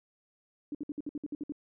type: tone bursts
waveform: sine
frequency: 293.7 Hz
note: D4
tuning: in tune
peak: -33 dBFS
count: 10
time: 0.72-1.522 s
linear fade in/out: 2 ms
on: 28 ms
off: 58 ms
effects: none

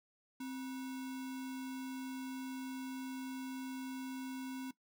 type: tone with sample-and-hold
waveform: sine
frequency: 261.6 Hz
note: C4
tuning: in tune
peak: -40 dBFS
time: 0.4-4.71 s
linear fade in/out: 5 ms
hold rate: 1225 Hz
effects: noise-tail reverb RT60 0.1 s tail -17 dB re dry

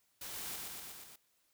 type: noise with echo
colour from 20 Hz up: white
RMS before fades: -45 dBFS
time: 0.21-0.56 s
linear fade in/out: 5 ms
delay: 120 ms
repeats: 5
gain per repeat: -2 dB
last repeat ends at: 1.16 s
effects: white hiss -75 dBFS RMS until 1.53 s

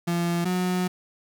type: tone pair in turn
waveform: 35% pulse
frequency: 171.6 / 181.8 Hz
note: F3 / F#3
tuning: -30 / -30 cents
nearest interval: minor second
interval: 100 cents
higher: second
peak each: -21 dBFS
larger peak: neither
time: 0.07-0.45 / 0.45-0.88 s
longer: second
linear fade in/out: 10 ms
effects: none

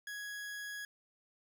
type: tone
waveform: 40% pulse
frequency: 1666 Hz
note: G#6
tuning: 5 cents sharp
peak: -40 dBFS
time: 0.07-0.85 s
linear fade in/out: 2 ms
effects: none

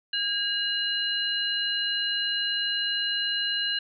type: tone cluster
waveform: sine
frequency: 1625 / 2868 / 4072 Hz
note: G#6 / F7 / C8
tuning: -38 / +45 / -48 cents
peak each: -31 / -28 / -29 dBFS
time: 0.13-3.79 s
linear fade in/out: 5 ms
effects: none

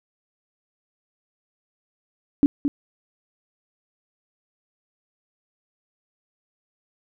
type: tone with echo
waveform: sine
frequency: 284.3 Hz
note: C#4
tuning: 44 cents sharp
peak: -11 dBFS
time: 2.43-2.46 s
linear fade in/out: 0 ms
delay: 220 ms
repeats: 1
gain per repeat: -7 dB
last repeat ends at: 2.68 s
effects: none

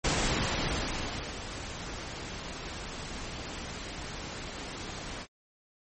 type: noise with ADSR envelope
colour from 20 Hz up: pink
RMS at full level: -27 dBFS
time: 0.04-5.27 s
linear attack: 9 ms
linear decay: 1300 ms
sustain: -12 dB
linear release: 54 ms
effects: MP3 32 kbps

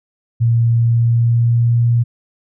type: tone with pitch glide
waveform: sine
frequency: 116.54 to 118.37 Hz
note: A#2 to A#2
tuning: 0 to +27 cents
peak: -10 dBFS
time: 0.4-2.04 s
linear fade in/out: 20 ms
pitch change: +27 cents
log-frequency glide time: 0.75-1.84 s
effects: none

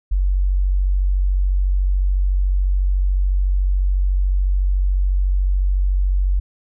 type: tone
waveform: sine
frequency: 46.95 Hz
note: F#1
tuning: 26 cents sharp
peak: -14 dBFS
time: 0.11-6.4 s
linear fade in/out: 10 ms
effects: none

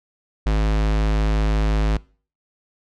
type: tone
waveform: square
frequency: 52.8 Hz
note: G#1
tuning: 29 cents sharp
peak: -17 dBFS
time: 0.46-1.97 s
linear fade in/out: 5 ms
effects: noise-tail reverb RT60 0.4 s tail -22 dB re dry + low-pass 5000 Hz 12 dB/octave

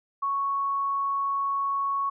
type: tone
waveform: sine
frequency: 1108.7 Hz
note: C#6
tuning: in tune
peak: -24 dBFS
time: 0.22-2.1 s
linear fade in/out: 10 ms
effects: none

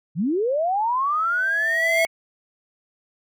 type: linear sweep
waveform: sine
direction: up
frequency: 138.59 to 2217 Hz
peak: -19 dBFS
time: 0.15-2.07 s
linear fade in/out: 50 ms
type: tone with exponential growth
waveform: square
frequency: 659.3 Hz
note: E5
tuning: in tune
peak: -18 dBFS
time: 0.99-2.05 s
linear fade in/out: 0 ms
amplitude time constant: 230 ms
effects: none

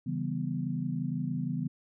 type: chord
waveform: sine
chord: C# half-diminished seventh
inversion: none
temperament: equal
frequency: 138.59 / 164.81 / 196 / 246.9 Hz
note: C#3 / E3 / G3 / B3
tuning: 0 / 0 / 0 / 0 cents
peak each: -35 / -34 / -38 / -35 dBFS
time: 0.06-1.68 s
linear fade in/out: 10 ms
effects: none

